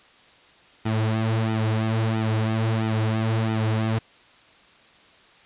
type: tone with flanger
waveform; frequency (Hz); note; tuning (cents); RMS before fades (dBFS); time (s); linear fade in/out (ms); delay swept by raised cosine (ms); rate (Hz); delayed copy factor
sawtooth; 110.7; A2; +11; -23; 0.85-3.99; 10; 1.8 to 7; 1.5; -0.8
effects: white hiss -53 dBFS RMS until 5.45 s + resampled to 8000 Hz